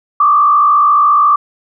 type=tone with frequency modulation; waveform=sine; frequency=1174.7 Hz; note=D6; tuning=in tune; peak=-6 dBFS; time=0.2-1.36 s; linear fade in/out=5 ms; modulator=54.3 Hz; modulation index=0.86; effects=none